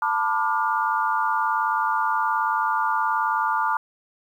sine chord, B half-diminished seventh, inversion third, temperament just, 889 / 987.8 / 1185.3 / 1422.4 Hz, A5 / B5 / D6 / F6, +18 / 0 / +16 / +31 cents, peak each -24 / -27 / -25 / -27 dBFS, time 0.02-3.77 s, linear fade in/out 2 ms, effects 9-bit

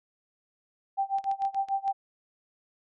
sine tone with tremolo, 784 Hz, G5, in tune, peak -23 dBFS, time 0.97-1.93 s, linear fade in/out 20 ms, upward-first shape sine, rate 6.8 Hz, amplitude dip 95%
clicks, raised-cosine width 0.2 ms, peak -30 dBFS, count 8, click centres 1.185 / 1.242 / 1.314 / 1.421 / 1.451 / 1.546 / 1.686 / 1.879 s
effects none

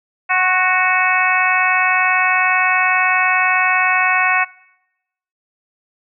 harmonic tone with a mistuned harmonic, 370.2 Hz, F#4, 1 cent sharp, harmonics 2 / 3 / 4 / 5 / 6 / 7, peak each -20 / -20 / -20 / -20 / -20 / -20 dBFS, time 0.29-4.45 s, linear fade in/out 20 ms, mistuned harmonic 3, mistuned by -24 cents, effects noise-tail reverb RT60 0.9 s tail -22 dB re dry

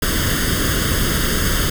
pink noise with comb filter, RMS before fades -18 dBFS, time 0.02-1.7 s, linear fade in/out 5 ms, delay 0.61 ms, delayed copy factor +0.8, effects none

